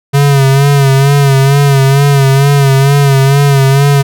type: tone with vibrato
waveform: square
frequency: 138.59 Hz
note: C#3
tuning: in tune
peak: -5 dBFS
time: 0.13-4.03 s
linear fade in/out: 20 ms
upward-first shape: sine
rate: 2.2 Hz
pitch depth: 51 cents each way
effects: none